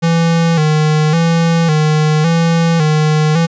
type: tone with vibrato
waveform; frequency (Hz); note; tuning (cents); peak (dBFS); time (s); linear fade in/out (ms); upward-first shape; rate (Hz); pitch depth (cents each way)
square; 160; D#3; +49; -10; 0.02-3.47; 20; square; 0.9; 70
effects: resampled to 16000 Hz